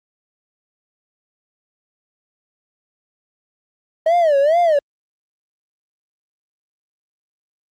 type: tone with vibrato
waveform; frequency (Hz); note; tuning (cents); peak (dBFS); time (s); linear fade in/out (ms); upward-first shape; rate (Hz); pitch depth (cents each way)
triangle; 622; D#5; -1; -9; 4.06-4.79; 5; sine; 2.3; 210
effects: tanh soft clip ceiling -5 dBFS + Opus 32 kbps